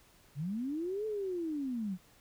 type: linear two-way sweep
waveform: sine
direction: up then down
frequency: 129.3 to 440 to 174.2 Hz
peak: -33 dBFS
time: 0.35-1.98 s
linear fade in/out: 50 ms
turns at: 1.06 s
effects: pink hiss -63 dBFS RMS until 2.2 s